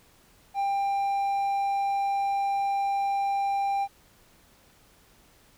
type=tone; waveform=triangle; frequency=794 Hz; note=G5; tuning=22 cents sharp; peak=-22 dBFS; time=0.54-3.88 s; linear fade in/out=50 ms; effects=pink hiss -59 dBFS RMS until 5.57 s